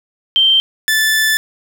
sine / sawtooth tone pair in turn, 3136 / 1751.9 Hz, G7 / A6, 0 / -8 cents, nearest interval minor seventh, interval 1008 cents, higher first, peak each -8 dBFS, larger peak neither, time 0.36-0.6 / 0.88-1.37 s, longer second, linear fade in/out 0 ms, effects 7-bit

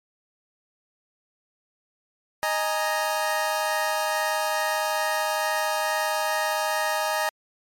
25% pulse chord, D# suspended fourth, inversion none, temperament equal, 622.3 / 830.6 / 932.3 Hz, D#5 / G#5 / A#5, 0 / 0 / 0 cents, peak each -23 / -24 / -25 dBFS, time 2.43-7.29 s, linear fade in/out 0 ms, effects MP3 64 kbps

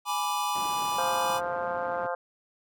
square chord, G# diminished, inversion none, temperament equal with one note detuned, 830.6 / 984.9 / 1174.7 Hz, G#5 / B5 / D6, 0 / -5 / 0 cents, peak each -32 dBFS, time 0.05-1.41 s, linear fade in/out 50 ms
pink band-pass noise, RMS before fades -44 dBFS, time 0.55-2.07 s, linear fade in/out 5 ms, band 160 to 1200 Hz, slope 12 dB/octave
harmonic tone, 174.61 Hz, F3, in tune, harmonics 3 / 4 / 5 / 6 / 7 / 8 / 9, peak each -32 / -34 / -36 / -38 / -39 / -40 / -41 dBFS, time 0.98-2.15 s, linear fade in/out 5 ms
effects none

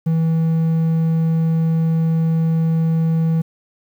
triangle tone, 162.6 Hz, E3, 23 cents flat, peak -12 dBFS, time 0.06-3.42 s, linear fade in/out 10 ms, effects 8-bit

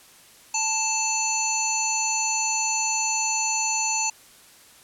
harmonic tone, 880 Hz, A5, in tune, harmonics 1 / 3 / 5 / 7 / 8, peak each -28 / -29 / -33 / -27 / -27 dBFS, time 0.54-4.1 s, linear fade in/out 5 ms, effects white hiss -51 dBFS RMS until 4.83 s + low-pass 12000 Hz 12 dB/octave

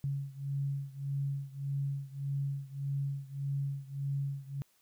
sine beating tone pair, 138.59 / 140.29 Hz, C#3 / C#3, 0 / +21 cents, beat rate 1.7 Hz, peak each -35 / -37 dBFS, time 0.04-4.62 s, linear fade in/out 0 ms, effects white hiss -70 dBFS RMS until 4.81 s

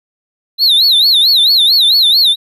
triangle tone with vibrato, 3951 Hz, B7, in tune, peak -5 dBFS, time 0.58-2.36 s, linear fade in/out 50 ms, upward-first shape sine, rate 4.5 Hz, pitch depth 200 cents each way, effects none

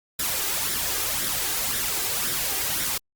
white noise with flanger, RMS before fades -26 dBFS, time 0.19-2.98 s, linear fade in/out 5 ms, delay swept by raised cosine 0.54 to 2.54 ms, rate 1.9 Hz, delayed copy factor +0.55, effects Opus 48 kbps

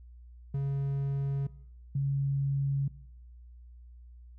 triangle / sine tone pair in turn, 138.59 / 138.59 Hz, C#3 / C#3, 0 / 0 cents, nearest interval unison, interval 0 cents, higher neither, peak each -26 dBFS, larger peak neither, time 0.54-1.47 / 1.95-2.88 s, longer neither, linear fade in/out 5 ms, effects noise-tail reverb RT60 0.8 s tail -19 dB re dry + added 60 Hz sine -48 dBFS peak until 4.38 s

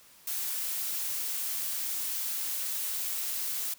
blue noise, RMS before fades -33 dBFS, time 0.27-3.74 s, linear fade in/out 5 ms, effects white hiss -57 dBFS RMS until 3.78 s

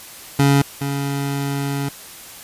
25% pulse tone pair in turn, 140 / 140 Hz, C#3 / C#3, +18 / +18 cents, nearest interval unison, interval 0 cents, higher neither, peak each -8 / -17 dBFS, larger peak first, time 0.39-0.62 / 0.81-1.89 s, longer second, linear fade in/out 5 ms, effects white hiss -38 dBFS RMS until 2.43 s + resampled to 32000 Hz

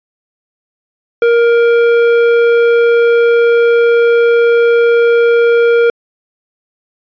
sine tone with hard clipping, 469 Hz, A#4, 11 cents sharp, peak -8 dBFS, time 1.22-5.9 s, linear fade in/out 2 ms, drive 10 dB, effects resampled to 11025 Hz

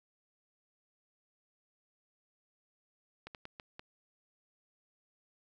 slowing click train, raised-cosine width 0.3 ms, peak -29 dBFS, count 5, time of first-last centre 3.27-3.795 s, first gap 78 ms, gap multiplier 1.36, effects none

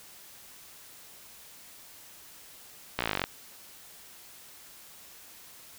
slowing click train, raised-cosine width 0.3 ms, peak -11 dBFS, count 14, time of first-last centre 2.99-3.24 s, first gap 16 ms, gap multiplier 1.03, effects white hiss -51 dBFS RMS until 5.78 s

